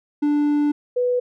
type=tone pair in turn; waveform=triangle / sine; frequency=293.7 / 493.9 Hz; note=D4 / B4; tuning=0 / 0 cents; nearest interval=major sixth; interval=900 cents; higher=second; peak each=-14 / -17 dBFS; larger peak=first; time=0.22-0.72 / 0.96-1.2 s; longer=first; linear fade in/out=10 ms; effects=none